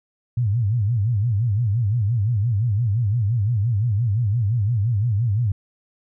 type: tone with vibrato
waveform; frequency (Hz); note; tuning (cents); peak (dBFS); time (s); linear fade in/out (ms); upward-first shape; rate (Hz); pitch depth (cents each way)
sine; 110; A2; 0; -17; 0.37-5.52; 5; sine; 5.8; 210
effects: none